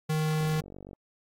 square tone, 155.56 Hz, D#3, in tune, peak -26 dBFS, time 0.09-0.61 s, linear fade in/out 10 ms
click train, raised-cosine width 2 ms, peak -31 dBFS, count 26, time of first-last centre 0.41-0.932 s, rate 47.9 Hz
effects AAC 64 kbps

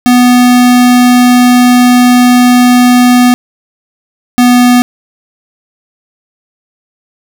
square tone pair in turn, 246.9 / 246 Hz, B3 / B3, 0 / -7 cents, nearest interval unison, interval 7 cents, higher first, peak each -3 dBFS, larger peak neither, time 0.06-3.34 / 4.38-4.82 s, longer first, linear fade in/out 0 ms, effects none

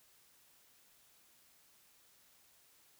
silence, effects white hiss -67 dBFS RMS until 2.99 s

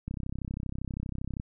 click train, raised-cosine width 5 ms, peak -22 dBFS, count 44, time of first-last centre 0.08-1.399 s, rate 32.6 Hz, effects none

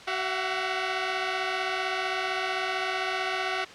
10% pulse tone cluster, 377.3 / 675 / 739 Hz, F#4 / E5 / F#5, +34 / +41 / -2 cents, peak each -22 / -23 / -24 dBFS, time 0.07-3.65 s, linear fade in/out 10 ms, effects white hiss -45 dBFS RMS until 3.74 s + low-pass 4000 Hz 12 dB/octave

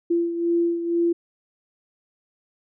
sine beating tone pair, 340.3 / 342.4 Hz, F4 / F4, -45 / -34 cents, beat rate 2.1 Hz, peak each -20 / -27 dBFS, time 0.1-1.13 s, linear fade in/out 10 ms, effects none

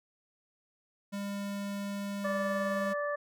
square tone, 200.8 Hz, G3, 42 cents sharp, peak -35 dBFS, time 1.12-2.94 s, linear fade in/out 20 ms
harmonic tone, 583 Hz, D5, 13 cents flat, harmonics 1 / 2 / 3, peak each -32 / -37 / -38 dBFS, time 2.24-3.16 s, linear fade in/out 10 ms
effects none

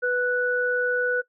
sine tone pair together, 493.9 / 1479 Hz, B4 / F#6, 0 / -1 cents, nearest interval octave + perfect fifth, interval 1899 cents, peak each -24 / -23 dBFS, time 0.02-1.22 s, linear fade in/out 20 ms, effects noise-tail reverb RT60 0.1 s tail -19 dB re dry

